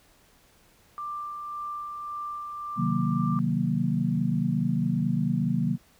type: tone with tremolo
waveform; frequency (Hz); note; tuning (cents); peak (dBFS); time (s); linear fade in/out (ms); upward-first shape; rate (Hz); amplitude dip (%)
sine; 1183; D6; +12; -31; 0.98-3.39; 0; sine; 1.8; 30
type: chord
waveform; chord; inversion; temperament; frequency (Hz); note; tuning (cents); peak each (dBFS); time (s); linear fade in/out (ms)
sine; C half-diminished seventh; none; equal; 130.81 / 155.56 / 185 / 233.1; C3 / Eb3 / Gb3 / Bb3; 0 / 0 / 0 / 0; -30 / -28 / -28 / -28; 2.76-5.78; 50
effects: pink hiss -60 dBFS RMS until 5.99 s